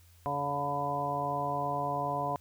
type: harmonic tone with a mistuned harmonic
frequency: 142.6 Hz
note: C#3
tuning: 49 cents sharp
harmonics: 1 / 2 / 3 / 4 / 5 / 6 / 7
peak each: -39 / -42 / -42 / -38 / -34 / -41 / -34 dBFS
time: 0.26-2.36 s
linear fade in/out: 0 ms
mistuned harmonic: 6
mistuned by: +82 cents
effects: added 86 Hz sine -57 dBFS peak until 2.4 s + white hiss -64 dBFS RMS until 2.4 s